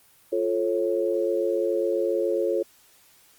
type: chord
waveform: sine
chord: F augmented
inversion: none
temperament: just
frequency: 349.2 / 436.5 / 545.7 Hz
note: F4 / A4 / C#5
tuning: 0 / -14 / -27 cents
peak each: -26 dBFS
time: 0.32-2.63 s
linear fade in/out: 10 ms
effects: white hiss -57 dBFS RMS until 3.38 s + Opus 24 kbps